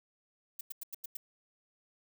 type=noise bursts; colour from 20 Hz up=violet; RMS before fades=-40 dBFS; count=6; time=0.59-1.17 s; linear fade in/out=5 ms; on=20 ms; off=92 ms; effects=none